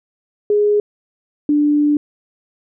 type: tone pair in turn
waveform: sine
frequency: 415.3 / 294.7 Hz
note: G#4 / D4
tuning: 0 / +6 cents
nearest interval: tritone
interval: 594 cents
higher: first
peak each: -11 dBFS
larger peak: neither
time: 0.5-0.8 / 1.49-1.97 s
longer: second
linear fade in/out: 2 ms
effects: none